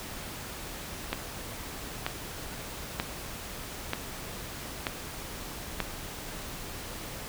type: click train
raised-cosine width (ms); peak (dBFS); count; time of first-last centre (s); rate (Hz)
0.3; -12; 6; 1.13-5.803; 1.07
effects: pink hiss -40 dBFS RMS until 7.28 s